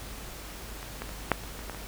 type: clicks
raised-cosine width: 0.5 ms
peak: -26 / -19 / -28 / -6 / -28 / -27 / -21 / -25 dBFS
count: 8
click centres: 0.829 / 1.02 / 1.092 / 1.317 / 1.437 / 1.592 / 1.697 / 1.747 s
effects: added 50 Hz sine -43 dBFS peak until 1.87 s + pink hiss -43 dBFS RMS until 1.87 s